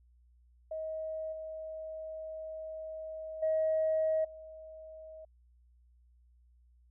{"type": "tone with level steps", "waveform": "sine", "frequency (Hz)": 633, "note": "D#5", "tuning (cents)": 30, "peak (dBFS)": [-35, -39, -26, -46], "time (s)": [0.71, 5.25], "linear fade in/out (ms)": 5, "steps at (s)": [1.32, 3.42, 4.24], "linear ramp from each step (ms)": 10, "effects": ["tanh soft clip ceiling -22 dBFS", "added 60 Hz sine -61 dBFS peak until 6.9 s"]}